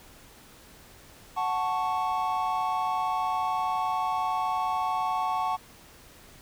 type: chord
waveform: triangle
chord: F# minor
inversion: none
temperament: equal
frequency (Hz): 740 / 880 / 1108.7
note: F#5 / A5 / C#6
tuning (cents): 0 / 0 / 0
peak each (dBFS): -28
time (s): 1.36-5.57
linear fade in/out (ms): 20
effects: pink hiss -52 dBFS RMS until 6.41 s